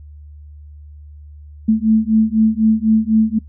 sine beating tone pair, 217.6 / 221.6 Hz, A3 / A3, -19 / +13 cents, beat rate 4 Hz, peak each -14 dBFS, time 1.68-3.39 s, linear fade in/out 10 ms, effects noise-tail reverb RT60 0.1 s tail -19 dB re dry + added 74 Hz sine -35 dBFS peak until 3.48 s

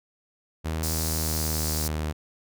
sawtooth tone with pitch glide, 79.8 to 77.17 Hz, D#2 to D#2, +44 to -14 cents, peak -23 dBFS, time 0.64-2.13 s, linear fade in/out 20 ms, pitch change -58 cents, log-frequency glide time 0.98-1.86 s
pink high-pass noise, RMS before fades -31 dBFS, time 0.83-1.88 s, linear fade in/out 2 ms, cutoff 4300 Hz, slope 48 dB/octave
effects none

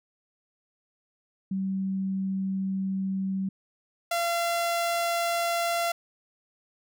sine / sawtooth tone pair in turn, 191.9 / 683.9 Hz, G3 / F5, -37 / -36 cents, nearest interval octave + minor seventh, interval 2201 cents, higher second, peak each -26 / -21 dBFS, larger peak second, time 1.51-3.49 / 4.11-5.92 s, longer first, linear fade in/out 5 ms, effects none

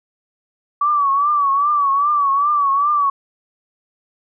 sine tone with vibrato, 1144 Hz, D6, 46 cents flat, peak -13 dBFS, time 0.81-3.1 s, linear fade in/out 5 ms, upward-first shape triangle, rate 2.5 Hz, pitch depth 93 cents each way, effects none

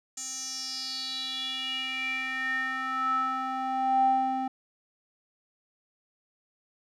square tone with band-pass filter sweep, 261.6 Hz, C4, in tune, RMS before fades -30 dBFS, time 0.17-4.48 s, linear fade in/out 5 ms, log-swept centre 7000 to 610 Hz, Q 6.9, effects none

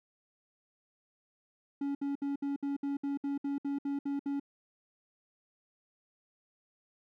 triangle tone bursts, 280.9 Hz, C#4, 23 cents sharp, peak -29 dBFS, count 13, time 1.81-4.398 s, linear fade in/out 5 ms, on 140 ms, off 64 ms, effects none

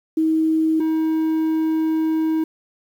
sine / triangle tone pair in turn, 318 / 318 Hz, D#4 / D#4, +38 / +38 cents, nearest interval unison, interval 0 cents, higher neither, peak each -15 dBFS, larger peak neither, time 0.17-0.8 / 0.8-2.44 s, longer second, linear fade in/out 5 ms, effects 8-bit

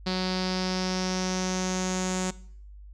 sawtooth tone with low-pass filter sweep, 185 Hz, F#3, in tune, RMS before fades -28 dBFS, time 0.06-2.31 s, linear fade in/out 10 ms, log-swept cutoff 4500 to 7200 Hz, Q 5.6, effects noise-tail reverb RT60 0.6 s tail -20 dB re dry + added 50 Hz sine -43 dBFS peak until 2.93 s

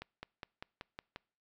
accelerating click train, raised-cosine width 0.3 ms, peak -27 dBFS, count 7, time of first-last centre 0.02-1.161 s, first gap 210 ms, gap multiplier 0.96, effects noise-tail reverb RT60 0.5 s tail -26 dB re dry

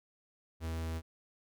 45% pulse tone, 81.3 Hz, E2, 23 cents flat, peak -35 dBFS, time 0.6-1.02 s, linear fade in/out 50 ms, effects none

